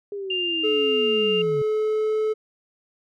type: linear sweep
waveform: sine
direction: down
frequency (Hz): 411.1 to 136.6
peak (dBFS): -28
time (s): 0.12-1.62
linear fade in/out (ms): 2
type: tone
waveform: sine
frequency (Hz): 2798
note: F7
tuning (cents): +3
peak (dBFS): -23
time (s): 0.3-1.42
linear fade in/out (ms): 5
type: tone with pitch glide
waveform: triangle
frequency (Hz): 430 to 433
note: A4 to A4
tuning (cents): -40 to -28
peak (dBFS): -18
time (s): 0.63-2.34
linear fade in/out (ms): 20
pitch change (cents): +12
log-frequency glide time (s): 1.63-2.18
effects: none